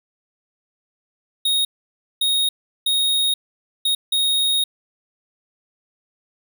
square tone bursts at uneven times, 3737 Hz, A#7, 4 cents sharp, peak -17 dBFS, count 5, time 1.45-1.65 / 2.21-2.49 / 2.86-3.34 / 3.85-3.95 / 4.12-4.64 s, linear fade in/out 5 ms, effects none

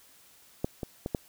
clicks, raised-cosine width 2 ms, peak -14 / -20 / -18 / -14 dBFS, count 4, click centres 0.645 / 0.832 / 1.061 / 1.148 s, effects white hiss -58 dBFS RMS until 1.28 s

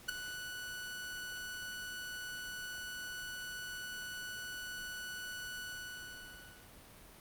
sawtooth tone with ADSR envelope, 1480 Hz, F#6, in tune, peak -26 dBFS, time 0.08-6.72 s, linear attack 13 ms, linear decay 5 ms, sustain -12 dB, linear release 1100 ms, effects pink hiss -56 dBFS RMS until 7.2 s + Opus 48 kbps

